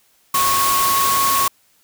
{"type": "tone in noise", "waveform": "sine", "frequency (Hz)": 1100, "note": "C#6", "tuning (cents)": -14, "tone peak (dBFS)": -16, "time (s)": [0.34, 1.48], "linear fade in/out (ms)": 5, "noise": "white", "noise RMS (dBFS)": -20, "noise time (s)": [0.34, 1.48], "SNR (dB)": 1, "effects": ["white hiss -58 dBFS RMS until 1.83 s"]}